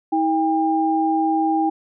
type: tone pair together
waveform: sine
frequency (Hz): 320.5 / 800.6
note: E4 / G5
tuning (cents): -49 / +36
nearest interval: octave + major third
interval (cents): 1585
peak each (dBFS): -19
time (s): 0.12-1.7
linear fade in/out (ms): 10
effects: none